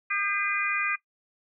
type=harmonic tone with a mistuned harmonic; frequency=406 Hz; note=G#4; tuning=39 cents flat; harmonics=3 / 4 / 5 / 6; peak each=-32 / -32 / -30 / -28 dBFS; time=0.1-0.96 s; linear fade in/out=10 ms; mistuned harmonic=4; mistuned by=-36 cents; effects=noise-tail reverb RT60 0.1 s tail -18 dB re dry